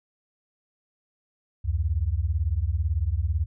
sine beating tone pair, 70.1 / 88.1 Hz, C#2 / F2, +20 / +16 cents, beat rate 18 Hz, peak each -25 / -25 dBFS, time 1.64-3.46 s, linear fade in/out 20 ms, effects none

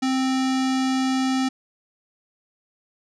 square tone with low-pass filter, 262 Hz, C4, 2 cents sharp, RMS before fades -22 dBFS, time 0.02-1.49 s, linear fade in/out 10 ms, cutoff 6100 Hz, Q 1.4, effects none

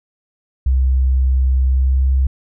sine tone with pitch glide, 65 to 66.06 Hz, C2 to C2, -11 to +17 cents, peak -11 dBFS, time 0.66-2.27 s, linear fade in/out 5 ms, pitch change +28 cents, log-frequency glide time 1.66-2.05 s, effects none

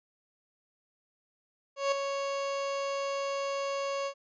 30% pulse tone with ADSR envelope, 554.4 Hz, C#5, in tune, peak -21 dBFS, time 1.76-4.14 s, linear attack 160 ms, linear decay 4 ms, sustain -7 dB, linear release 76 ms, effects resampled to 16000 Hz

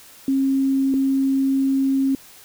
sine tone pair in turn, 270 / 270 Hz, C#4 / C#4, -45 / -45 cents, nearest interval unison, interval 0 cents, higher neither, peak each -16 dBFS, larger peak neither, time 0.28-0.94 / 0.94-2.15 s, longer second, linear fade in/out 2 ms, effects white hiss -46 dBFS RMS until 2.44 s

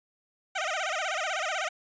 15% pulse tone with vibrato, 690 Hz, F5, 21 cents flat, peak -22 dBFS, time 0.55-1.69 s, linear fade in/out 10 ms, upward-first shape sine, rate 16 Hz, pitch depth 220 cents each way, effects resampled to 16000 Hz

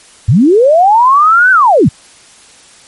sine linear two-way sweep, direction up then down, 88 to 1548 to 88 Hz, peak -3 dBFS, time 0.28-1.89 s, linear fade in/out 10 ms, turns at 1.51 s, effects white hiss -40 dBFS RMS until 2.87 s + MP3 48 kbps

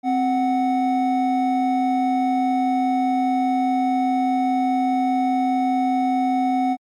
triangle tone pair together, 261.6 / 739.9 Hz, C4 / F#5, 0 / 0 cents, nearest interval octave + tritone, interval 1800 cents, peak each -18 dBFS, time 0.03-6.77 s, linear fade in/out 50 ms, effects MP3 64 kbps

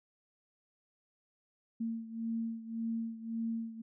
sine beating tone pair, 227 / 228.8 Hz, A#3 / A#3, -46 / -32 cents, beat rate 1.8 Hz, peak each -36 / -40 dBFS, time 1.8-3.82 s, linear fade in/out 10 ms, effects none

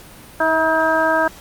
harmonic tone with a mistuned harmonic, 318.5 Hz, D#4, 41 cents sharp, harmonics 1 / 2 / 3 / 4 / 5, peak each -24 / -18 / -20 / -23 / -19 dBFS, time 0.4-1.28 s, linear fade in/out 5 ms, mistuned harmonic 2, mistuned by +19 cents, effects pink hiss -41 dBFS RMS until 1.4 s + Opus 48 kbps

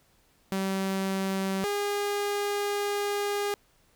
sawtooth tone pair in turn, 192.5 / 407.9 Hz, G3 / G#4, -31 / -31 cents, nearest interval octave + minor second, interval 1300 cents, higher second, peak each -23 dBFS, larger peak neither, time 0.52-1.64 / 1.64-3.54 s, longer second, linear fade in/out 0 ms, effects pink hiss -65 dBFS RMS until 3.95 s

